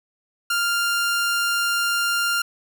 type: tone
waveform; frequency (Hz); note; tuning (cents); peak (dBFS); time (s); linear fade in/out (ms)
sawtooth; 1396.9; F6; 0; -16; 0.5-2.42; 5
effects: none